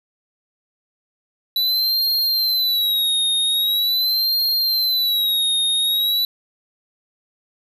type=tone with vibrato; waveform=square; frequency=3951 Hz; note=B7; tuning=in tune; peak=-17 dBFS; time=1.56-6.25 s; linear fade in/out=2 ms; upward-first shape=sine; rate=0.43 Hz; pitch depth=110 cents each way; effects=none